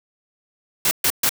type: noise bursts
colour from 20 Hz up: white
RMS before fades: -18 dBFS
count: 3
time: 0.85-1.293 s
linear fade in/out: 2 ms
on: 61 ms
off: 130 ms
effects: none